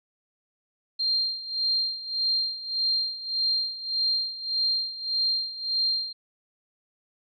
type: tone with tremolo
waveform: sine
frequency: 4186 Hz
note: C8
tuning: in tune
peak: -21 dBFS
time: 0.99-6.13 s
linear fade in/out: 10 ms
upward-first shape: sine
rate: 1.7 Hz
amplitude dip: 80%
effects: none